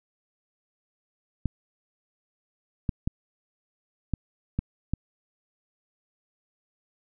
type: clicks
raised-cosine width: 5 ms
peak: -13 dBFS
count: 6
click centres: 1.457 / 2.892 / 3.075 / 4.137 / 4.59 / 4.936 s
effects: none